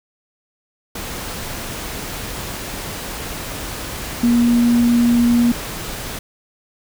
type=tone in noise; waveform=sine; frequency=238.1 Hz; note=A#3; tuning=37 cents sharp; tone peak=-11 dBFS; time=4.23-5.52 s; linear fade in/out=5 ms; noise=pink; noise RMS=-28 dBFS; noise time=0.95-6.19 s; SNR=+14 dB; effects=none